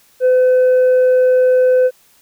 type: tone with tanh clipping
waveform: triangle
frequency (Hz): 508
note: B4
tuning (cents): +49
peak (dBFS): -9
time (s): 0.2-1.91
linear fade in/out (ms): 50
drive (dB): 7
effects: white hiss -52 dBFS RMS until 2.21 s